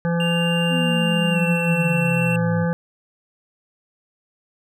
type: harmonic tone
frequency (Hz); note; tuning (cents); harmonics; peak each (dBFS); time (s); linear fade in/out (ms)
170; F3; -46; 1 / 3 / 5 / 7 / 9 / 10; -19 / -25 / -32 / -37 / -33 / -36; 0.05-2.73; 0
type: tone with pitch glide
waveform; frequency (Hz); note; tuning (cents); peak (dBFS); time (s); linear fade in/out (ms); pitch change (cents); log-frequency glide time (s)
triangle; 2794 to 2704; F7 to E7; 0 to +43; -22; 0.2-2.36; 2; -57; 1.32-1.38
type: exponential sweep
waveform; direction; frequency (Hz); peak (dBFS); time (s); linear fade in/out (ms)
sine; down; 261.6 to 103.7; -24; 0.69-2.67; 50
effects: none